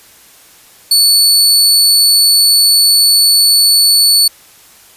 sawtooth tone, 4454 Hz, C#8, 7 cents sharp, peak -3 dBFS, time 0.91-4.28 s, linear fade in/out 5 ms, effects white hiss -42 dBFS RMS until 4.96 s + resampled to 32000 Hz

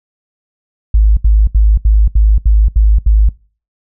sine tone bursts, 52.7 Hz, G#1, 26 cents sharp, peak -4 dBFS, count 8, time 0.94-3.291 s, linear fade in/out 5 ms, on 230 ms, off 73 ms, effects noise-tail reverb RT60 0.4 s tail -24 dB re dry

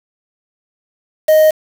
triangle tone with quantisation, 622.3 Hz, D#5, in tune, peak -4 dBFS, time 1.28-1.51 s, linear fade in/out 10 ms, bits 4, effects none

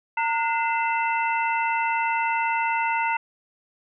sine tone cluster, 915 / 1446 / 2056 / 2670 Hz, A#5 / F#6 / C7 / E7, -32 / -40 / -31 / +22 cents, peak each -23 / -30 / -29 / -30 dBFS, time 0.17-3.17 s, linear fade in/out 5 ms, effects none

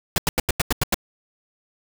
pink noise bursts, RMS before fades -19 dBFS, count 8, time 0.16-0.944 s, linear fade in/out 2 ms, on 21 ms, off 88 ms, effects none

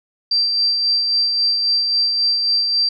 sine tone with tremolo, 4699 Hz, D8, in tune, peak -13 dBFS, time 0.31-2.89 s, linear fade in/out 5 ms, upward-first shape sine, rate 3.7 Hz, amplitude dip 35%, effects none

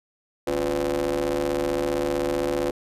30% pulse ring-modulated tone, 75.5 Hz, D2, 48 cents sharp, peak -17 dBFS, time 0.47-2.71 s, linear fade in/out 5 ms, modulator 426 Hz, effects resampled to 32000 Hz

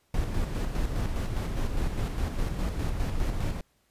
brown noise with tremolo, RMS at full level -27 dBFS, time 0.14-3.61 s, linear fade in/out 2 ms, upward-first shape square, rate 4.9 Hz, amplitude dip 40%, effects pink hiss -69 dBFS RMS until 3.9 s + resampled to 32000 Hz

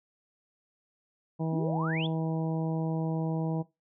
harmonic tone, 161.1 Hz, E3, 39 cents flat, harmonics 1 / 2 / 3 / 4 / 5 / 6, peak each -29 / -35 / -39 / -41 / -43 / -45 dBFS, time 1.39-3.63 s, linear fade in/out 20 ms
sine exponential sweep, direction up, 245.7 to 3600 Hz, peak -33 dBFS, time 1.52-2.07 s, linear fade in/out 10 ms
effects noise-tail reverb RT60 0.2 s tail -18 dB re dry

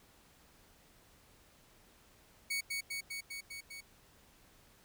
sawtooth tone with echo, 2230 Hz, C#7, 10 cents sharp, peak -30 dBFS, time 2.5-2.61 s, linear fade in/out 10 ms, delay 200 ms, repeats 6, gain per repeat -2 dB, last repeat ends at 3.81 s, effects pink hiss -64 dBFS RMS until 4.84 s

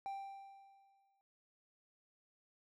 triangle tone with exponential decay, 786 Hz, G5, 4 cents sharp, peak -37 dBFS, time 0.06-1.21 s, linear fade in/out 0 ms, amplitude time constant 250 ms, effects none

